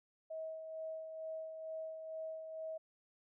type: tone with tremolo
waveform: sine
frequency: 639 Hz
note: D#5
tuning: 46 cents sharp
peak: -40 dBFS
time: 0.3-2.78 s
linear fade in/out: 10 ms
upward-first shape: sine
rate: 2.2 Hz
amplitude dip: 45%
effects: none